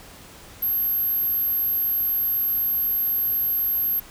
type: tone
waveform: sine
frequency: 12544 Hz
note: G9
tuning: in tune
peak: -20 dBFS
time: 0.62-4 s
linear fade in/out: 10 ms
effects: pink hiss -45 dBFS RMS until 4.1 s